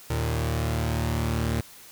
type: tone pair together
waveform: sawtooth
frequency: 76.4 / 114.47 Hz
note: D#2 / A#2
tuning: -31 / -31 cents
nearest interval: perfect fifth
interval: 700 cents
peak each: -23 dBFS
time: 0.1-1.61 s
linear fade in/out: 5 ms
effects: white hiss -48 dBFS RMS until 1.91 s